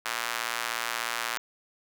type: tone with high-pass filter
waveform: square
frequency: 58.27 Hz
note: A#1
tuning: in tune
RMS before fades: -32 dBFS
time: 0.05-1.38 s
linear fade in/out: 5 ms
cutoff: 1300 Hz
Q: 1.1
effects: none